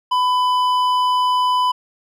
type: tone with hard clipping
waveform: sine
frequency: 1000 Hz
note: B5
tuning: 21 cents sharp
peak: -16 dBFS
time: 0.11-1.72 s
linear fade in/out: 10 ms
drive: 8 dB
effects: none